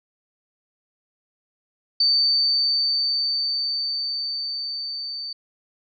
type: tone with level ramp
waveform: sine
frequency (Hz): 4571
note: D8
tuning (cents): -48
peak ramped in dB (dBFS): -15 to -29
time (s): 2-5.33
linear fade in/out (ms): 5
effects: none